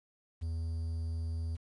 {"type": "tone with quantisation", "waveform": "triangle", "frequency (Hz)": 82, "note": "E2", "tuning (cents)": -9, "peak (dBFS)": -31, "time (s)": [0.41, 1.57], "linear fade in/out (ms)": 20, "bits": 10, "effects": ["resampled to 24000 Hz"]}